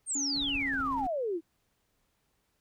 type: exponential sweep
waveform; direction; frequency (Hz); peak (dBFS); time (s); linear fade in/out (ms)
sine; down; 9000 to 311.1; -29; 0.06-1.41; 50
type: tone with pitch glide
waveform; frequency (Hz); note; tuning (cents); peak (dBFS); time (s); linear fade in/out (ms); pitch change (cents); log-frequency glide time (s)
triangle; 280.1 to 269.6; C#4 to C#4; +18 to -48; -33; 0.15-1.07; 5; -66; 0.51-0.8
type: noise with tremolo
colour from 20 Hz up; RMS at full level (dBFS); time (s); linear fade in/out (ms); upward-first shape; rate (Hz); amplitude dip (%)
brown; -42; 0.35-1.07; 0; triangle; 16; 70
effects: pink hiss -75 dBFS RMS until 2.6 s